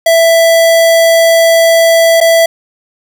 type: tone with dropouts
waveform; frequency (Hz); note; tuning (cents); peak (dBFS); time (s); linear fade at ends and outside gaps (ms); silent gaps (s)
square; 662; E5; +7; -5; 0.06-2.46; 5; 2.204-2.211
effects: 7-bit